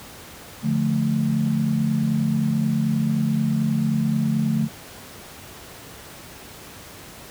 sine chord, D minor, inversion none, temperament just, 146.83 / 176.2 / 220.2 Hz, D3 / F3 / A3, 0 / +16 / +2 cents, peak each -23 / -26 / -21 dBFS, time 0.62-4.69 s, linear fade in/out 50 ms, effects pink hiss -41 dBFS RMS until 7.3 s + high-pass 60 Hz 12 dB/octave

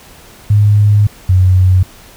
sine tone pair in turn, 103.8 / 92.48 Hz, G#2 / F#2, 0 / 0 cents, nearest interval major second, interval 200 cents, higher first, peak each -5 dBFS, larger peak neither, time 0.5-1.07 / 1.29-1.83 s, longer first, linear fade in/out 5 ms, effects pink hiss -39 dBFS RMS until 2.16 s

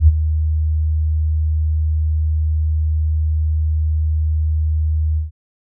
sine tone with ADSR envelope, 77.78 Hz, D#2, in tune, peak -3 dBFS, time 0-5.31 s, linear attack 75 ms, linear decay 33 ms, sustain -11 dB, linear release 140 ms, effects none

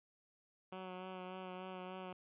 10% pulse tone with vibrato, 185 Hz, F#3, in tune, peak -37 dBFS, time 0.72-2.13 s, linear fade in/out 5 ms, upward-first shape sine, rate 3.4 Hz, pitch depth 22 cents each way, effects resampled to 8000 Hz

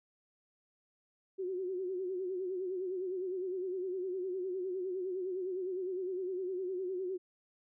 sine tone with vibrato, 370.6 Hz, F#4, 3 cents sharp, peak -34 dBFS, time 1.38-7.18 s, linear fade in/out 20 ms, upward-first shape sine, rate 9.8 Hz, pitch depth 73 cents each way, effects none

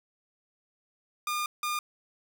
sawtooth tone bursts at uneven times, 1211 Hz, D#6, 47 cents flat, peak -25 dBFS, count 2, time 1.27-1.46 / 1.63-1.79 s, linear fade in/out 2 ms, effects none

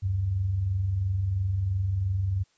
sine tone pair together, 73.42 / 96.37 Hz, D2 / G2, 0 / -29 cents, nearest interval perfect fourth, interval 471 cents, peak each -35 / -24 dBFS, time 0.02-2.44 s, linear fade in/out 20 ms, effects white hiss -67 dBFS RMS until 2.57 s + resampled to 16000 Hz

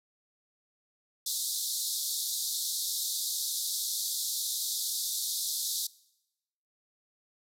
pink band-pass noise, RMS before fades -33 dBFS, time 1.26-5.87 s, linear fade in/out 5 ms, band 3600 to 15000 Hz, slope 96 dB/octave, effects noise-tail reverb RT60 0.9 s tail -22 dB re dry

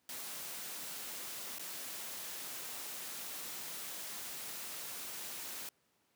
white noise with dropouts, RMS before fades -44 dBFS, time 0.09-5.69 s, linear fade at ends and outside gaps 1 ms, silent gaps 1.585-1.594 s, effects pink hiss -75 dBFS RMS until 6.15 s + high-pass 150 Hz 12 dB/octave

